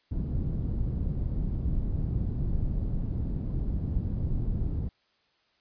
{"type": "low-pass noise", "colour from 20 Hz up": "pink", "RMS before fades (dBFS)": -29, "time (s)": [0.11, 4.89], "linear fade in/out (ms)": 10, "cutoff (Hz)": 170, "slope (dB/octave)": 12, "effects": ["white hiss -69 dBFS RMS until 5.6 s", "resampled to 11025 Hz"]}